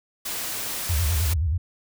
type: noise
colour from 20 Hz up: white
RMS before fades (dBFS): -30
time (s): 0.25-1.34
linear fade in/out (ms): 10
type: tone with vibrato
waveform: sine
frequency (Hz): 79.8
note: D#2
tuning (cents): +44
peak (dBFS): -20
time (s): 0.89-1.58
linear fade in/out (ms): 10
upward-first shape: square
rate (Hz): 9.5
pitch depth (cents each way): 170
effects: none